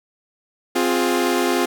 sawtooth chord, F minor, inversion second, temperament equal with one note detuned, 261.6 / 351.7 / 415.3 Hz, C4 / F4 / Ab4, 0 / +12 / 0 cents, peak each -18 / -16 / -20 dBFS, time 0.75-1.66 s, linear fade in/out 10 ms, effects none

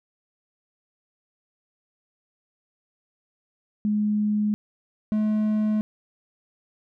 sine / triangle tone pair in turn, 210 / 213.9 Hz, G#3 / A3, +19 / -49 cents, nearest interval unison, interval 32 cents, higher second, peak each -20 / -18 dBFS, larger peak second, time 3.85-4.54 / 5.12-5.81 s, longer neither, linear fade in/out 0 ms, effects none

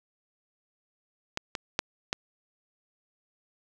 clicks, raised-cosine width 0.2 ms, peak -12 / -14 / -7 / -10 dBFS, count 4, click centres 1.374 / 1.552 / 1.791 / 2.129 s, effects none

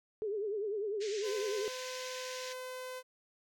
sine tone with vibrato, 415.3 Hz, G#4, in tune, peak -33 dBFS, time 0.22-1.68 s, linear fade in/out 0 ms, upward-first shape triangle, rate 10 Hz, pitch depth 130 cents each way
white band-pass noise, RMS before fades -46 dBFS, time 1-2.54 s, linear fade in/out 20 ms, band 1700 to 6800 Hz, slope 48 dB/octave
sawtooth tone, 510 Hz, C5, 44 cents flat, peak -37 dBFS, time 1.22-3.03 s, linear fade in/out 50 ms
effects none

